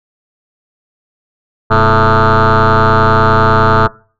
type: tone with frequency modulation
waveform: sine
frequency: 663 Hz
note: E5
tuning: 10 cents sharp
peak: -3 dBFS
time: 1.7-3.88 s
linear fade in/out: 20 ms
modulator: 113 Hz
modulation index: 6.8
effects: noise-tail reverb RT60 0.4 s tail -23 dB re dry + tanh soft clip ceiling -5 dBFS